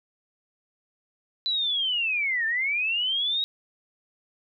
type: linear two-way sweep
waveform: sine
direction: down then up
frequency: 4011 to 1760 to 3818 Hz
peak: -23 dBFS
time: 1.46-3.44 s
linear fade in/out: 0 ms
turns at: 2.46 s
effects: none